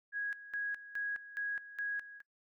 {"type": "tone with tremolo", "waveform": "sine", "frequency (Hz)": 1655, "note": "G#6", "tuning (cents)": -6, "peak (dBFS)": -34, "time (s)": [0.12, 2.22], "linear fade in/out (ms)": 50, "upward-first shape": "square", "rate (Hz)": 2.4, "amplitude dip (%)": 80, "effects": ["noise-tail reverb RT60 0.1 s tail -21 dB re dry"]}